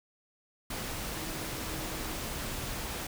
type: tone in noise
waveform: sine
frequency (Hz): 317.7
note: D#4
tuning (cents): +36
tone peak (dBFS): -45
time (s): 1.13-2.15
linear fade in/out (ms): 5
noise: pink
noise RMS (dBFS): -37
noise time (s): 0.7-3.07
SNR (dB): -11
effects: none